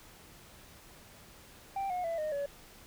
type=tone with pitch steps; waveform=sine; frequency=784 / 723.1 / 666.9 / 615.1 / 567.3 Hz; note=G5 / F#5 / E5 / D#5 / C#5; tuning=0 / -40 / +20 / -20 / +40 cents; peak=-29 dBFS; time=1.76-2.46 s; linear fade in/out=5 ms; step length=140 ms; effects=tanh soft clip ceiling -31 dBFS + pink hiss -55 dBFS RMS until 2.86 s